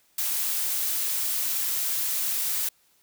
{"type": "noise", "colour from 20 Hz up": "blue", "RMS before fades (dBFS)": -27, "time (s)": [0.18, 2.69], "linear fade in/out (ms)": 5, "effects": ["white hiss -64 dBFS RMS until 3.02 s"]}